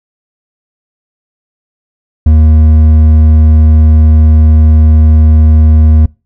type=tone with hard clipping; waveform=triangle; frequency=77.78 Hz; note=D#2; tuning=in tune; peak=-3 dBFS; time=2.26-6.06 s; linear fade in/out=5 ms; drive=9 dB; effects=noise-tail reverb RT60 0.3 s tail -24 dB re dry